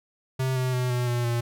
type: tone with pitch steps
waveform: square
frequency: 130.81 / 128.27 / 125.77 / 123.33 / 120.93 / 118.58 Hz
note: C3 / C3 / B2 / B2 / B2 / A#2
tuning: 0 / -34 / +32 / -2 / -36 / +30 cents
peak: -24 dBFS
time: 0.39-1.41 s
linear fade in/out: 10 ms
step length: 170 ms
effects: none